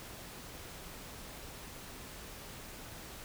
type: silence
effects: pink hiss -48 dBFS RMS until 3.24 s